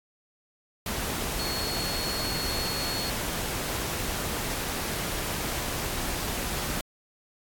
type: tone in noise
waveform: sine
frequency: 4340 Hz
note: C#8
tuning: 37 cents flat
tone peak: -32 dBFS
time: 1.39-3.1 s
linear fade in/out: 2 ms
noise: pink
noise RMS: -31 dBFS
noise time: 0.86-6.81 s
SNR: -4 dB
effects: AAC 64 kbps